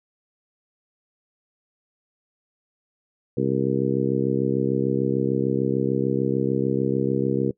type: harmonic tone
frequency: 66.7 Hz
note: C2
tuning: 34 cents sharp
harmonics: 2 / 3 / 4 / 5 / 6 / 7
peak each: -27 / -27 / -27 / -27 / -27 / -27 dBFS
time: 3.37-7.51 s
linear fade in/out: 5 ms
effects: noise-tail reverb RT60 0.1 s tail -21 dB re dry